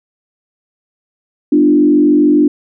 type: tone with frequency modulation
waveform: sine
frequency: 297.3 Hz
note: D4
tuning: 21 cents sharp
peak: -6 dBFS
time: 1.52-2.48 s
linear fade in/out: 5 ms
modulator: 46.9 Hz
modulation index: 0.87
effects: none